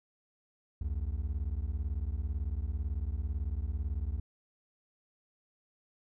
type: beating tone pair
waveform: triangle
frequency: 63 / 81 Hz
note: B1 / E2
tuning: +35 / -30 cents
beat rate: 18 Hz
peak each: -32 / -33 dBFS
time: 0.81-4.2 s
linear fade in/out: 5 ms
effects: none